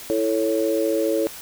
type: chord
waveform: sine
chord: A major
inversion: second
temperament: equal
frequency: 329.6 / 440 / 554.4 Hz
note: E4 / A4 / C#5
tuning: 0 / 0 / 0 cents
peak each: -23 dBFS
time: 0.1-1.27 s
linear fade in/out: 0 ms
effects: white hiss -38 dBFS RMS until 1.41 s